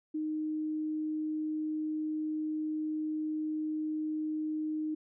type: tone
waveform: sine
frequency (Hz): 309.2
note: D#4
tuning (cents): -11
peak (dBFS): -31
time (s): 0.14-4.95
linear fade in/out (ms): 10
effects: none